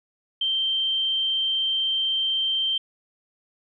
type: tone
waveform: sine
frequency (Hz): 3136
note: G7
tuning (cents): 0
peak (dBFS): -21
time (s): 0.41-2.78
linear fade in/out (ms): 5
effects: none